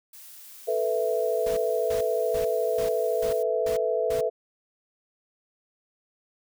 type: noise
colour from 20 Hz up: blue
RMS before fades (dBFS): -46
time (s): 0.13-3.43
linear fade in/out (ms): 5
type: chord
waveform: sine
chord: A suspended second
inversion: none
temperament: equal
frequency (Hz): 440 / 493.9 / 659.3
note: A4 / B4 / E5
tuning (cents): 0 / 0 / 0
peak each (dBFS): -27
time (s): 0.67-4.3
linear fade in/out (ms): 20
type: noise bursts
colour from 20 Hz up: pink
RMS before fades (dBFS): -38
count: 7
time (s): 1.46-4.21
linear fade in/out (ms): 5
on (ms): 110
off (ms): 330
effects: none